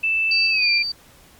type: tone with pitch glide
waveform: sine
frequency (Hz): 2644 to 2383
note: E7 to D7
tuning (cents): +5 to +25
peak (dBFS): -17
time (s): 0.03-0.83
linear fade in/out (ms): 10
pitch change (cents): -180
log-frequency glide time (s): 0.5-0.7
type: tone with tremolo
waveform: sine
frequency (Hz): 4624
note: D8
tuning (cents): -28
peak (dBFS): -18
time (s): 0.31-0.92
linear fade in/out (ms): 5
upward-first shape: square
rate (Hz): 3.2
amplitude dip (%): 40
effects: pink hiss -50 dBFS RMS until 1.39 s + MP3 96 kbps